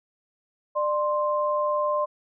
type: tone pair together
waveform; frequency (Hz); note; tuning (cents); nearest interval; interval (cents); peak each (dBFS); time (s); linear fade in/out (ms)
sine; 597 / 1048.2; D5 / C6; +28 / +3; minor seventh; 975; -24 / -25; 0.75-2.06; 20
effects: none